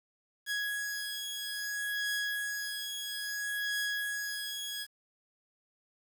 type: beating tone pair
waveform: sawtooth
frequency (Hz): 1665 / 1665.6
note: G#6 / G#6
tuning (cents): +4 / +5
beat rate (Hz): 0.6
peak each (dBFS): -34 / -32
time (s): 0.46-4.87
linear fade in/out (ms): 50
effects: 9-bit